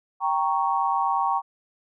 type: chord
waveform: sine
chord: G diminished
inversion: none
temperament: equal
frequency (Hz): 784 / 932.3 / 1108.7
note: G5 / Bb5 / Db6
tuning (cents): 0 / 0 / 0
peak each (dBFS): -25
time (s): 0.2-1.42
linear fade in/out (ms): 50
effects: none